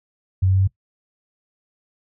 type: tone with pitch steps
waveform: sine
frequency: 93.9 / 94.66 / 95.43 / 96.21 Hz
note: F#2 / F#2 / G2 / G2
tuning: +26 / +40 / -46 / -32 cents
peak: -14 dBFS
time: 0.42-0.676 s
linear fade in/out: 10 ms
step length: 64 ms
effects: noise-tail reverb RT60 0.1 s tail -19 dB re dry